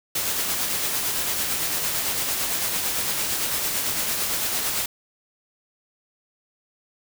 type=noise with tremolo; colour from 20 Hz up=white; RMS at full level=-24 dBFS; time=0.15-4.86 s; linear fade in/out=5 ms; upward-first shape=sine; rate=8.9 Hz; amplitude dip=30%; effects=none